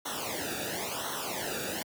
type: noise with flanger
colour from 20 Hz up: pink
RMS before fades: -35 dBFS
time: 0.05-1.83 s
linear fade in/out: 10 ms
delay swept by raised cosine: 0.41 to 0.97 ms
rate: 0.96 Hz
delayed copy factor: -0.95
effects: high-pass 80 Hz 12 dB/octave